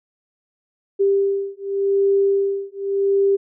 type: beating tone pair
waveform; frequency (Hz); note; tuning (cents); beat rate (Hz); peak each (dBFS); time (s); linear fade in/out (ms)
sine; 394.9 / 395.77; G4 / G4; +13 / +17; 0.87; -19; 0.99-3.37; 20
effects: none